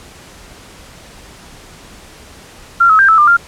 sine tone with pitch steps, 1378 / 1285 / 1585 / 1312 / 1196 / 1393 Hz, F6 / E6 / G6 / E6 / D6 / F6, -24 / -45 / +19 / -9 / +31 / -5 cents, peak -5 dBFS, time 2.8-3.37 s, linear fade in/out 10 ms, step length 95 ms, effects pink hiss -38 dBFS RMS until 3.47 s + low-pass 10000 Hz 12 dB/octave

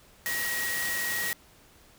sine tone in noise, 1900 Hz, A#6, 33 cents sharp, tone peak -30 dBFS, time 0.26-1.33 s, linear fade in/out 0 ms, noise white, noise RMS -33 dBFS, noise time 0.26-1.33 s, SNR 0 dB, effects pink hiss -57 dBFS RMS until 1.98 s

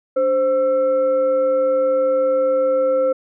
sine tone with frequency modulation, 523.3 Hz, C5, in tune, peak -14 dBFS, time 0.16-3.13 s, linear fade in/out 10 ms, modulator 813 Hz, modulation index 0.34, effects none

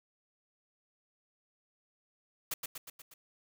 white noise with echo, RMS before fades -35 dBFS, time 2.51-2.54 s, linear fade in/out 5 ms, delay 120 ms, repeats 5, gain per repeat -4 dB, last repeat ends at 3.14 s, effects none

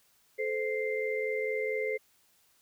sine tone cluster, 433.6 / 518 / 2091 Hz, A4 / C5 / C7, -25 / -17 / -2 cents, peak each -32 / -34 / -35 dBFS, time 0.38-1.98 s, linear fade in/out 20 ms, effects white hiss -67 dBFS RMS until 2.61 s

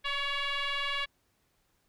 sine tone with frequency modulation, 553 Hz, C#5, 4 cents flat, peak -28 dBFS, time 0.04-1.06 s, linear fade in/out 20 ms, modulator 563 Hz, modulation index 5.6, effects tanh soft clip ceiling -26 dBFS + pink hiss -73 dBFS RMS until 1.88 s

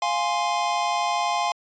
square chord, F minor, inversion none, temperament equal, 698.5 / 830.6 / 1046.5 Hz, F5 / Ab5 / C6, 0 / 0 / 0 cents, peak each -27 dBFS, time 0.02-1.52 s, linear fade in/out 2 ms, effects resampled to 16000 Hz

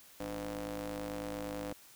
sawtooth ring-modulated tone, 107.3 Hz, A2, 43 cents flat, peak -31 dBFS, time 0.2-1.73 s, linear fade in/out 5 ms, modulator 400 Hz, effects white hiss -58 dBFS RMS until 1.95 s

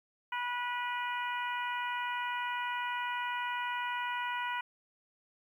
harmonic tone, 488 Hz, B4, 21 cents flat, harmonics 2 / 3 / 4 / 5 / 6, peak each -35 / -39 / -41 / -43 / -45 dBFS, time 0.32-4.61 s, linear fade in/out 5 ms, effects 11-bit

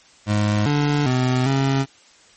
25% pulse tone with pitch steps, 104.6 / 146.1 / 127.3 / 136 Hz, G#2 / D3 / C3 / C#3, +13 / -9 / -47 / -33 cents, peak -13 dBFS, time 0.26-1.86 s, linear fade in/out 50 ms, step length 400 ms, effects white hiss -51 dBFS RMS until 2.36 s + MP3 32 kbps

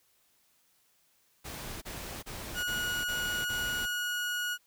pink noise bursts, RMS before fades -41 dBFS, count 6, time 1.44-3.865 s, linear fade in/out 20 ms, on 380 ms, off 29 ms
30% pulse tone, 1452 Hz, F#6, 33 cents flat, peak -28 dBFS, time 2.54-4.58 s, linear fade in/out 50 ms
effects white hiss -69 dBFS RMS until 4.66 s

